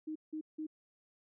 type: tone bursts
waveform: sine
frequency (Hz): 311.1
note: D#4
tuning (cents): 0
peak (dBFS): -37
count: 3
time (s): 0.07-0.668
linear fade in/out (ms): 10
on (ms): 86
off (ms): 170
effects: none